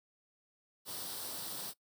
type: noise with comb filter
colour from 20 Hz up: white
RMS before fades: -42 dBFS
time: 0.85-1.74 s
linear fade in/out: 50 ms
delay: 0.22 ms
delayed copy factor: +0.6
effects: noise-tail reverb RT60 0.1 s tail -20 dB re dry + high-pass 100 Hz 12 dB/octave